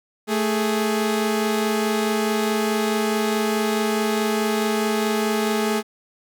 sawtooth tone pair together, 220 / 415.3 Hz, A3 / G#4, 0 / 0 cents, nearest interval major seventh, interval 1100 cents, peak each -18 / -19 dBFS, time 0.27-5.83 s, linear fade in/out 50 ms, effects none

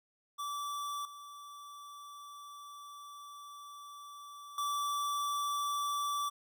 square tone with level steps, 1159 Hz, D6, 23 cents flat, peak -37 / -48 / -33 dBFS, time 0.38-6.3 s, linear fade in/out 20 ms, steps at 1.05 / 4.58 s, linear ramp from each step 2 ms, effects none

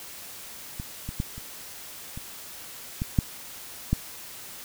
clicks, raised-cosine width 5 ms, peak -21 / -20 / -14 / -27 / -24 / -15 / -7 / -9 dBFS, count 8, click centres 0.799 / 1.09 / 1.201 / 1.38 / 2.175 / 3.019 / 3.188 / 3.93 s, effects white hiss -42 dBFS RMS until 4.64 s

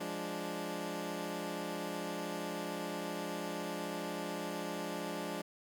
15% pulse chord, D diminished, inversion first, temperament equal, 174.61 / 207.7 / 293.7 Hz, F3 / Ab3 / D4, 0 / 0 / 0 cents, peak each -36 / -36 / -35 dBFS, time 0-5.42 s, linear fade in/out 10 ms, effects none

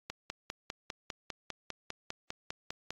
click train, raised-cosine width 0.2 ms, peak -20 dBFS, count 15, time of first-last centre 0.1-2.906 s, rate 4.99 Hz, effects AAC 32 kbps

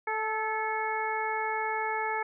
harmonic tone with a mistuned harmonic, 437.7 Hz, A4, 9 cents flat, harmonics 1 / 2 / 3 / 4 / 5, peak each -36 / -31 / -37 / -36 / -36 dBFS, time 0.07-2.23 s, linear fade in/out 5 ms, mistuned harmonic 4, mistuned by -27 cents, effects none

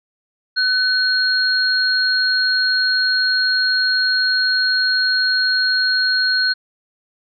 sine tone pair together, 1508 / 4260 Hz, F#6 / C8, +32 / +30 cents, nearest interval octave + tritone, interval 1798 cents, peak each -17 dBFS, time 0.56-6.54 s, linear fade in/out 20 ms, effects none

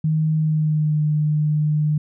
sine tone with pitch glide, 156.5 to 151.43 Hz, D#3 to D#3, +10 to -47 cents, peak -16 dBFS, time 0.04-1.98 s, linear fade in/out 5 ms, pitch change -57 cents, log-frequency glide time 0.36-1.01 s, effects none

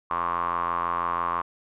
square tone with band-pass filter, 43.04 Hz, F1, 25 cents flat, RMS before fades -27 dBFS, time 0.1-1.42 s, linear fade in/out 10 ms, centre 1100 Hz, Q 9.6, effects resampled to 8000 Hz

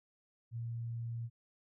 sine tone, 116.54 Hz, A#2, in tune, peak -37 dBFS, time 0.51-1.3 s, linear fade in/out 50 ms, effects none

